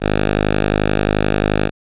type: tone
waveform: 5% pulse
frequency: 51.4 Hz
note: G#1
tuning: 17 cents flat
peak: -3 dBFS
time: 0-1.71 s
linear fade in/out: 50 ms
effects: resampled to 8000 Hz